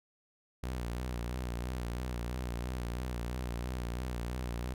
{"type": "tone with vibrato", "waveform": "sawtooth", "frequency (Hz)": 60.9, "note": "B1", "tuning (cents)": -24, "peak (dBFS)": -31, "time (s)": [0.63, 4.74], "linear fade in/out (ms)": 5, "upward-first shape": "sine", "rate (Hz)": 3, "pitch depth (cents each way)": 72, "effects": []}